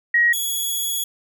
sine / 5% pulse tone pair in turn, 1895 / 3363 Hz, A#6 / G#7, +28 / +21 cents, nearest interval minor seventh, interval 993 cents, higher second, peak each -13 / -14 dBFS, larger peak first, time 0.14-0.33 / 0.33-1.04 s, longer second, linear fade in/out 5 ms, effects none

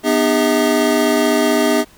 square tone cluster, 247.3 / 303.1 / 402.9 / 642 Hz, B3 / D#4 / G4 / E5, +3 / -45 / +48 / -46 cents, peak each -19 dBFS, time 0.03-1.85 s, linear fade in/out 50 ms, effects pink hiss -48 dBFS RMS until 1.97 s

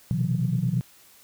sine tone cluster, 121.6 / 130.7 / 159.6 / 180.4 Hz, B2 / C3 / D#3 / F#3, -26 / -1 / +44 / -44 cents, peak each -27 dBFS, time 0.11-0.81 s, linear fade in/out 0 ms, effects tanh soft clip ceiling -12 dBFS + white hiss -54 dBFS RMS until 1.23 s

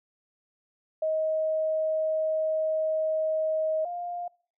sine tone pair in turn, 630 / 702.8 Hz, D#5 / F5, +21 / +11 cents, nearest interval major second, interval 190 cents, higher second, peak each -24 / -31 dBFS, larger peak first, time 1.02-3.85 / 3.85-4.28 s, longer first, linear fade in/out 5 ms, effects noise-tail reverb RT60 0.5 s tail -25 dB re dry

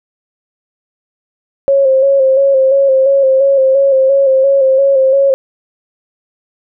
sine tone with vibrato, 540 Hz, C#5, 45 cents flat, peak -6 dBFS, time 1.68-5.34 s, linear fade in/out 0 ms, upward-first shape square, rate 2.9 Hz, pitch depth 35 cents each way, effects none

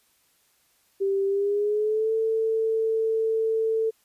sine tone with pitch glide, 392 to 445.1 Hz, G4 to A4, 0 to +20 cents, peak -21 dBFS, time 1-3.91 s, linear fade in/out 20 ms, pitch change +220 cents, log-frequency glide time 1.26-2.13 s, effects white hiss -65 dBFS RMS until 4.04 s + resampled to 32000 Hz

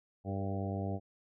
harmonic tone with a mistuned harmonic, 98 Hz, G2, in tune, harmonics 1 / 2 / 3 / 4 / 5 / 6 / 7 / 8, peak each -36 / -39 / -43 / -45 / -46 / -46 / -44 / -48 dBFS, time 0.24-1 s, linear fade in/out 50 ms, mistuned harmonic 5, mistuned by -29 cents, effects none

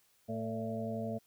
harmonic tone with a mistuned harmonic, 111.8 Hz, A2, 28 cents sharp, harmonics 1 / 2 / 4 / 5 / 6, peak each -42 / -38 / -43 / -43 / -41 dBFS, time 0.28-1.19 s, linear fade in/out 20 ms, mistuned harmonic 5, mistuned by +62 cents, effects white hiss -70 dBFS RMS until 1.26 s

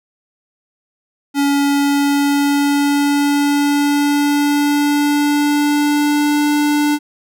square tone with pitch glide, 282.3 to 294.6 Hz, C#4 to D4, +32 to +6 cents, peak -13 dBFS, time 1.34-6.99 s, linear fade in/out 50 ms, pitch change +74 cents, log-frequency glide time 1.46-6.46 s, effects none

